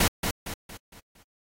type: noise with echo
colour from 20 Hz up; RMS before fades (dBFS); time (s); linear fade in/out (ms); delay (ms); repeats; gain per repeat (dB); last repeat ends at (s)
pink; -21; 0-0.08; 5; 230; 5; -7; 1.23
effects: AAC 48 kbps